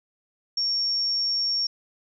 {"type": "tone", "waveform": "sine", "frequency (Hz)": 5510, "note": "F8", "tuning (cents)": -24, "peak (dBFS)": -22, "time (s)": [0.57, 1.67], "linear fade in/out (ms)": 5, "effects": []}